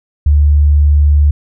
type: tone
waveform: sine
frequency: 73.3 Hz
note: D2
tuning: 3 cents flat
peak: -5 dBFS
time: 0.26-1.31 s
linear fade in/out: 5 ms
effects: none